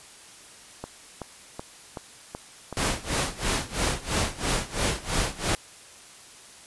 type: click train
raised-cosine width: 1 ms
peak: -19 dBFS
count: 7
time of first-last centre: 0.84-3.104 s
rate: 2.65 Hz
type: noise with tremolo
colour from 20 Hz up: pink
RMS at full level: -24 dBFS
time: 2.77-5.55 s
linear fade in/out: 0 ms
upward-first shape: sine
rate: 3 Hz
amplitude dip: 90%
effects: white hiss -48 dBFS RMS until 6.66 s + resampled to 24000 Hz